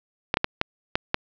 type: clicks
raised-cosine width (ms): 0.3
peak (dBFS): -4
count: 6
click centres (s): 0.341 / 0.371 / 0.444 / 0.614 / 0.955 / 1.144
effects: low-pass 5000 Hz 12 dB/octave